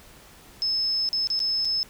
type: tone with dropouts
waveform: sine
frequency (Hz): 5220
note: E8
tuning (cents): -18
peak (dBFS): -22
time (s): 0.62-1.83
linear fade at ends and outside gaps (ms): 0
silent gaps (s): 1.089-1.13 / 1.272-1.302 / 1.392-1.402 / 1.648-1.653
effects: pink hiss -50 dBFS RMS until 1.89 s